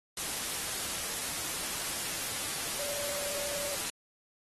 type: tone in noise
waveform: sine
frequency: 576 Hz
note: D5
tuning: 34 cents flat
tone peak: -39 dBFS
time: 2.79-3.75 s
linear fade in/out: 2 ms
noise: white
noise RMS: -35 dBFS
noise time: 0.17-3.9 s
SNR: -7 dB
effects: AAC 32 kbps